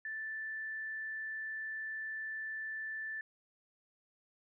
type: tone with frequency modulation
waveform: sine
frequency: 1760 Hz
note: A6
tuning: in tune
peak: -38 dBFS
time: 0.05-3.21 s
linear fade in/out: 2 ms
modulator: 53.1 Hz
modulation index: 0.21
effects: none